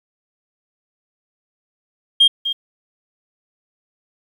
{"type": "tone with echo", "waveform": "sine", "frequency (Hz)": 3217, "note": "G7", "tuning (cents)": 44, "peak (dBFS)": -6, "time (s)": [2.2, 2.28], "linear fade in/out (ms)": 10, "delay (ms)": 250, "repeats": 1, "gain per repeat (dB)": -12, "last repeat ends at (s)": 2.53, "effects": ["tanh soft clip ceiling -5 dBFS", "8-bit"]}